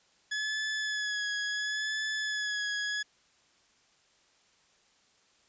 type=tone with vibrato; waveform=sawtooth; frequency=1700 Hz; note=G#6; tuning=40 cents sharp; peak=-27 dBFS; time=0.31-3.03 s; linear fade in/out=10 ms; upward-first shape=sine; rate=0.72 Hz; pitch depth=32 cents each way; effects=white hiss -66 dBFS RMS until 5.48 s + resampled to 16000 Hz

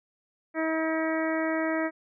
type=harmonic tone; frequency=320 Hz; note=D#4; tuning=49 cents sharp; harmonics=1 / 2 / 3 / 4 / 5 / 6 / 7; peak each=-28 / -30 / -38 / -37 / -37 / -35 / -40 dBFS; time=0.54-1.91 s; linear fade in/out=50 ms; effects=none

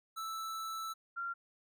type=tone pair in turn; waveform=square / sine; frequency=1318.5 / 1381.6 Hz; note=E6 / F6; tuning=0 / -19 cents; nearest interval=minor second; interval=81 cents; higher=second; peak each=-39 / -36 dBFS; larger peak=second; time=0.16-0.94 / 1.16-1.34 s; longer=first; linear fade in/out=20 ms; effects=none

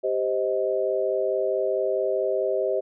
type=chord; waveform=sine; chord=C minor; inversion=second; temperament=just; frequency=392.4 / 523.3 / 627.9 Hz; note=G4 / C5 / Eb5; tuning=+2 / 0 / +16 cents; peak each=-26 dBFS; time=0.03-2.81 s; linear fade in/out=20 ms; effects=none

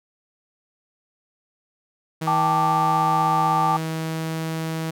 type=tone with pitch glide; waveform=sawtooth; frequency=160 to 161.21 Hz; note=D#3 to E3; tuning=+49 to -38 cents; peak=-21 dBFS; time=2.21-4.91 s; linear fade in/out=10 ms; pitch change=+13 cents; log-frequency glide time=3.52-4.46 s
type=chord; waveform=sine; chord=G suspended second; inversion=none; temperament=equal; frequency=784 / 880 / 1174.7 Hz; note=G5 / A5 / D6; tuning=0 / 0 / 0 cents; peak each=-22 dBFS; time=2.27-3.77 s; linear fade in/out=5 ms
effects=none

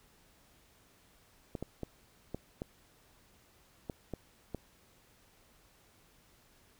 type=clicks; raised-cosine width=2 ms; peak=-24 dBFS; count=8; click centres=1.552 / 1.626 / 1.833 / 2.346 / 2.619 / 3.898 / 4.137 / 4.547 s; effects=pink hiss -65 dBFS RMS until 6.79 s

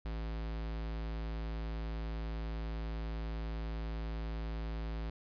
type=tone; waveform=square; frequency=55 Hz; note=A1; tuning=in tune; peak=-37 dBFS; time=0.05-5.1 s; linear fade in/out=5 ms; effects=resampled to 11025 Hz

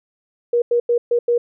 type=tone bursts at uneven times; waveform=sine; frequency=476.9 Hz; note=A#4; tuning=39 cents sharp; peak=-13 dBFS; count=5; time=0.53-0.62 / 0.71-0.8 / 0.89-0.98 / 1.11-1.19 / 1.28-1.38 s; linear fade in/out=5 ms; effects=none

